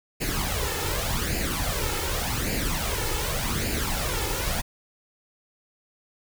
pink noise with flanger, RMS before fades -27 dBFS, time 0.2-4.62 s, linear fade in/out 20 ms, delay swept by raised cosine 0.42 to 2.32 ms, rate 0.86 Hz, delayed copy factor +0.65, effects none

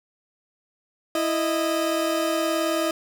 30% pulse tone pair together, 329.6 / 620.2 Hz, E4 / D#5, 0 / -6 cents, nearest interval major seventh, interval 1094 cents, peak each -22 dBFS, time 1.15-2.91 s, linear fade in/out 2 ms, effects none

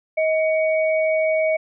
sine tone pair together, 633 / 2247 Hz, D#5 / C#7, +30 / +23 cents, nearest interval octave + minor seventh, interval 2193 cents, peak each -17 / -25 dBFS, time 0.17-1.57 s, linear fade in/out 10 ms, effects none

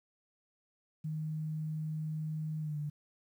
sine tone with pitch glide, 155.56 to 148.19 Hz, D#3 to D3, 0 to +16 cents, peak -34 dBFS, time 1.04-2.9 s, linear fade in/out 10 ms, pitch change -84 cents, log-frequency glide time 2.6-2.78 s, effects 11-bit

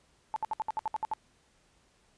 sine tone bursts, 872 Hz, A5, 16 cents flat, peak -28 dBFS, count 10, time 0.34-1.136 s, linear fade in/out 0 ms, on 22 ms, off 64 ms, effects pink hiss -67 dBFS RMS until 2.17 s + resampled to 22050 Hz

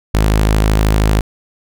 sawtooth tone, 52.9 Hz, G#1, 33 cents sharp, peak -6 dBFS, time 0.14-1.21 s, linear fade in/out 5 ms, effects none

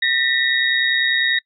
sine tone cluster, 1815 / 1945 / 3769 Hz, A#6 / B6 / A#7, -47 / -27 / +18 cents, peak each -20 dBFS, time 0.02-1.39 s, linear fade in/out 5 ms, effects noise-tail reverb RT60 0.1 s tail -26 dB re dry

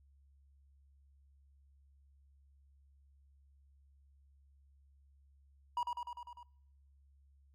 triangle tone with echo, 963 Hz, B5, 44 cents flat, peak -30 dBFS, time 5.77-5.83 s, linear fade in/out 2 ms, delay 100 ms, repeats 6, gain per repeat -3 dB, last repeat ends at 6.43 s, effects noise-tail reverb RT60 0.9 s tail -26 dB re dry + added 69 Hz sine -63 dBFS peak until 7.54 s

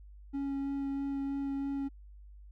triangle tone with vibrato, 276.7 Hz, C#4, 3 cents flat, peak -30 dBFS, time 0.33-1.89 s, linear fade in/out 20 ms, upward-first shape sine, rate 3.1 Hz, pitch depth 9 cents each way, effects added 50 Hz sine -49 dBFS peak until 2.51 s

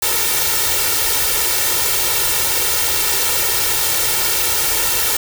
white noise with comb filter, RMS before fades -17 dBFS, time 0.02-5.17 s, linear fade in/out 5 ms, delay 2.2 ms, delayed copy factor +0.9, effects none

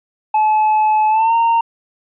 triangle tone with pitch glide, 860 to 921.7 Hz, A5 to A#5, -40 to -20 cents, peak -9 dBFS, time 0.34-1.61 s, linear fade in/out 5 ms, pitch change +120 cents, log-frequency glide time 1.09-1.34 s, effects resampled to 8000 Hz

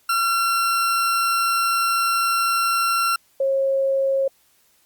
40% pulse / sine tone pair in turn, 1364 / 541.3 Hz, F6 / C#5, -41 / -41 cents, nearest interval octave + major third, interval 1600 cents, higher first, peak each -17 dBFS, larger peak neither, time 0.09-3.16 / 3.4-4.28 s, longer first, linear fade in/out 5 ms, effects white hiss -60 dBFS RMS until 4.85 s + Opus 48 kbps

